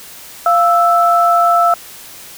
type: tone pair together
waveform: sine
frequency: 692.8 / 1318.5 Hz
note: F5 / E6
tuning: -14 / 0 cents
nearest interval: major seventh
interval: 1114 cents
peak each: -11 dBFS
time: 0.46-1.74 s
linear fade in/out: 2 ms
effects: white hiss -35 dBFS RMS until 2.37 s